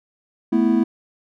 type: chord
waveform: triangle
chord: A suspended second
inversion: none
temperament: equal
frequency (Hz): 220 / 246.9 / 329.6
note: A3 / B3 / E4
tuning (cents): 0 / 0 / 0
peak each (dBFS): -17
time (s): 0.52-0.84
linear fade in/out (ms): 10
effects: none